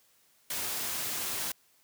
white noise, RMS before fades -34 dBFS, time 0.5-1.52 s, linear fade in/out 5 ms, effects white hiss -66 dBFS RMS until 1.83 s + high-pass 60 Hz 12 dB/octave

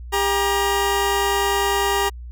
20% pulse tone pair together, 400 / 950 Hz, G4 / A#5, +35 / +33 cents, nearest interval octave + minor third, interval 1498 cents, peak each -15 / -17 dBFS, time 0.12-2.1 s, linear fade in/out 20 ms, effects added 60 Hz sine -32 dBFS peak until 2.31 s

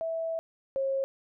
sine tone pair in turn, 655 / 540.2 Hz, E5 / C#5, -11 / -45 cents, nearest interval minor third, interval 334 cents, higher first, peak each -29 / -26 dBFS, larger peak second, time 0.01-0.39 / 0.76-1.04 s, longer first, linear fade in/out 0 ms, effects none

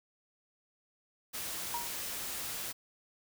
white noise, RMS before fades -39 dBFS, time 1.33-2.73 s, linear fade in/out 20 ms
sine tone with exponential decay, 950 Hz, A#5, 33 cents sharp, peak -31 dBFS, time 1.74-1.99 s, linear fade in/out 2 ms, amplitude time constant 53 ms
effects none

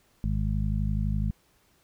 harmonic tone, 51.91 Hz, G#1, in tune, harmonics 1 / 2 / 3 / 4, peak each -27 / -30 / -32 / -33 dBFS, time 0.24-1.31 s, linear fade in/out 0 ms, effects pink hiss -65 dBFS RMS until 1.83 s

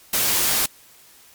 white noise, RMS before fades -20 dBFS, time 0.13-0.66 s, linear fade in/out 5 ms, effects white hiss -50 dBFS RMS until 1.34 s + MP3 96 kbps

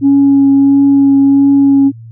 sine tone with vibrato, 277.2 Hz, C#4, in tune, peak -3 dBFS, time 0.01-1.92 s, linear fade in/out 50 ms, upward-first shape triangle, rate 1.5 Hz, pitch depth 13 cents each way, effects tanh soft clip ceiling -1 dBFS + added 114 Hz sine -29 dBFS peak until 2.11 s

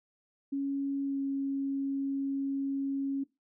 sine tone with pitch glide, 277.2 to 274.6 Hz, C#4 to C#4, 0 to -16 cents, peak -29 dBFS, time 0.52-3.24 s, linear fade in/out 10 ms, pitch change -16 cents, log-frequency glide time 1.03-1.2 s, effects noise-tail reverb RT60 0.2 s tail -18 dB re dry

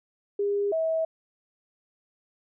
sine tone pair in turn, 405.2 / 646 Hz, G#4 / E5, -43 / -35 cents, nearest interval minor sixth, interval 808 cents, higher second, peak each -23 dBFS, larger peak neither, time 0.39-0.72 / 0.72-1.05 s, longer neither, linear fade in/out 5 ms, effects none

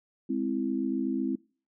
sine chord, Ab augmented, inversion none, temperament equal, 207.7 / 261.6 / 329.6 Hz, Ab3 / C4 / E4, 0 / 0 / 0 cents, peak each -33 / -29 / -32 dBFS, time 0.29-1.36 s, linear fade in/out 10 ms, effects noise-tail reverb RT60 0.4 s tail -24 dB re dry

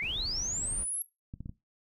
sine linear sweep, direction up, 2039 to 11350 Hz, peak -31 dBFS, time 0-1.02 s, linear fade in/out 0 ms
brown noise, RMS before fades -41 dBFS, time 0.01-0.85 s, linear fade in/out 20 ms
clicks, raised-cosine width 5 ms, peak -28 dBFS, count 4, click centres 1.339 / 1.406 / 1.459 / 1.494 s
effects noise-tail reverb RT60 0.2 s tail -17 dB re dry

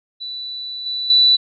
sine tone with level steps, 3967 Hz, B7, 7 cents sharp, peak -26 / -21 / -9 dBFS, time 0.2-1.37 s, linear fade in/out 20 ms, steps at 0.86 / 1.1 s, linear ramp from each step 2 ms, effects none

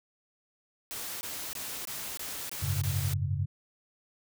white noise bursts, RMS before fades -38 dBFS, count 7, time 0.91-3.136 s, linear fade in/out 0 ms, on 300 ms, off 21 ms
sine chord, F# suspended second, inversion none, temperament equal, 92.5 / 103.83 / 138.59 Hz, F#2 / G#2 / C#3, 0 / 0 / 0 cents, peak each -31 / -33 / -32 dBFS, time 2.62-3.46 s, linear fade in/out 10 ms
effects none

